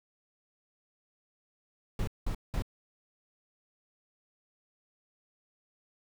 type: noise bursts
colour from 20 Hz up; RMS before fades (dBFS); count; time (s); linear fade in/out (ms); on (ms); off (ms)
brown; -31; 3; 1.99-2.622; 2; 84; 190
effects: none